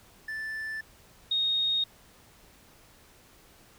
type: tone pair in turn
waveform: triangle / sine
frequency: 1760 / 3723 Hz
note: A6 / A#7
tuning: 0 / -3 cents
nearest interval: octave + minor second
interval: 1297 cents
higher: second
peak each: -31 / -24 dBFS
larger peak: second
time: 0.28-0.81 / 1.31-1.84 s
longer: neither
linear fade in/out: 5 ms
effects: pink hiss -57 dBFS RMS until 3.78 s